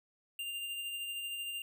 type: tone with tremolo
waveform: square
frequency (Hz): 2794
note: F7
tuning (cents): 0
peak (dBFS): -37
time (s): 0.39-1.62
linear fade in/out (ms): 2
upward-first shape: sine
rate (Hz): 13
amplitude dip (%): 30
effects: none